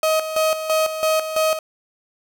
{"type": "tone with tremolo", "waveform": "35% pulse", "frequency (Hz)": 631, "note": "D#5", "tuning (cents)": 24, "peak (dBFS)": -14, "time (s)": [0.03, 1.59], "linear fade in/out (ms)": 2, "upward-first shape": "square", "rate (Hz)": 3, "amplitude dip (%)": 65, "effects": []}